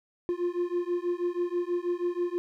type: beating tone pair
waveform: triangle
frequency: 348.5 / 354.7 Hz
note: F4 / F4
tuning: -4 / +27 cents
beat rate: 6.2 Hz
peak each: -28 dBFS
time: 0.29-2.38 s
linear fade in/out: 0 ms
effects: none